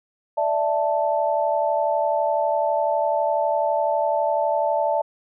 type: chord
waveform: sine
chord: D suspended second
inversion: none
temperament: equal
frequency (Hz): 587.3 / 659.3 / 880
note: D5 / E5 / A5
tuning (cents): 0 / 0 / 0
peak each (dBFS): -23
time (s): 0.37-5.02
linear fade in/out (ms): 10
effects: none